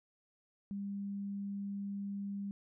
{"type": "tone", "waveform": "sine", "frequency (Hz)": 200, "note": "G3", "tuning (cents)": 35, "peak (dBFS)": -37, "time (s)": [0.71, 2.51], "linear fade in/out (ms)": 0, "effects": []}